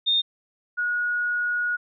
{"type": "tone pair in turn", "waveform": "sine", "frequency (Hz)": [3656, 1450.9], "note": ["A#7", "F#6"], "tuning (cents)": [-34, -34], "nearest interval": "octave + major third", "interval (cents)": 1600, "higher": "first", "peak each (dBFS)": [-18, -22], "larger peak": "first", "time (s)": [[0.06, 0.22], [0.77, 1.77]], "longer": "second", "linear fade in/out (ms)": 20, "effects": []}